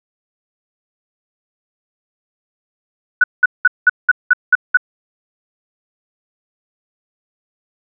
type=tone bursts; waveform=sine; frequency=1480 Hz; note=F#6; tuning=in tune; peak=-5 dBFS; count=8; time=3.21-4.772 s; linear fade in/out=5 ms; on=29 ms; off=190 ms; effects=none